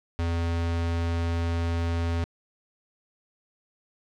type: tone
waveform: square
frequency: 84.3 Hz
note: E2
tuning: 39 cents sharp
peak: -25 dBFS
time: 0.19-2.24 s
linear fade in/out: 0 ms
effects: low-pass 5000 Hz 12 dB/octave + 9-bit